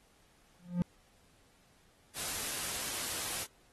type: tone with exponential growth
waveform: triangle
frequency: 176.4 Hz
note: F3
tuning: 18 cents sharp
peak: -22 dBFS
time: 0.59-0.82 s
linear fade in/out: 0 ms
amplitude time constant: 50 ms
type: noise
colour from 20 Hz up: white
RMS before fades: -37 dBFS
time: 2.14-3.47 s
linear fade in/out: 50 ms
effects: pink hiss -67 dBFS RMS until 3.72 s + AAC 32 kbps